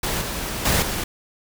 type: noise with level steps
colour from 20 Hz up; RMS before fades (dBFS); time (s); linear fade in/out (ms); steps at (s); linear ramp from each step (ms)
pink; -24 / -28 / -19 / -26; 0.03-1.04; 5; 0.21 / 0.65 / 0.82; 5
effects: none